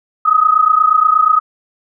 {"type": "tone pair together", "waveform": "sine", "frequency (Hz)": [1244.5, 1272.9], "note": ["D#6", "D#6"], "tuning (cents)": [0, 39], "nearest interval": "unison", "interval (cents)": 39, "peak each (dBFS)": -11, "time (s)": [0.25, 1.4], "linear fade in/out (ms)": 10, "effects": []}